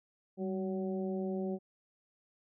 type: harmonic tone with a mistuned harmonic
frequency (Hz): 187.7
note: F#3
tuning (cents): +25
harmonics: 1 / 2 / 3 / 4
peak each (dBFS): -35 / -37 / -43 / -48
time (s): 0.37-1.59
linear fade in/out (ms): 50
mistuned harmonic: 1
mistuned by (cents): +54
effects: none